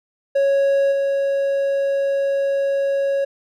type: tone with level steps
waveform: triangle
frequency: 553 Hz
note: C#5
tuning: 4 cents flat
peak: -12 / -15 dBFS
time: 0.35-3.25 s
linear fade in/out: 10 ms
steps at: 0.91 s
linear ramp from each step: 20 ms
effects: none